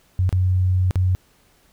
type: tone with dropouts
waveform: sine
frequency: 92.1 Hz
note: F#2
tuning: 7 cents flat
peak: -15 dBFS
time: 0.19-1.15 s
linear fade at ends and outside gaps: 0 ms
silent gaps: 0.292-0.327 / 0.909-0.957 s
effects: pink hiss -58 dBFS RMS until 1.72 s